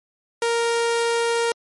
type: tone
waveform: sawtooth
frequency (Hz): 466.2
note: A#4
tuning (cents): 0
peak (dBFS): -15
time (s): 0.42-1.52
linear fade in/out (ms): 2
effects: MP3 48 kbps